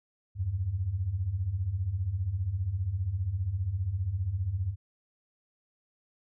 sine beating tone pair, 82.4 / 97.4 Hz, E2 / G2, 0 / -11 cents, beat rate 15 Hz, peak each -34 / -29 dBFS, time 0.35-4.76 s, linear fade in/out 50 ms, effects none

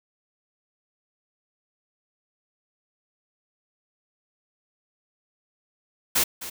white noise with echo, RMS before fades -21 dBFS, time 6.15-6.24 s, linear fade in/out 10 ms, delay 260 ms, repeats 1, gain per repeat -14 dB, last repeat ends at 6.5 s, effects none

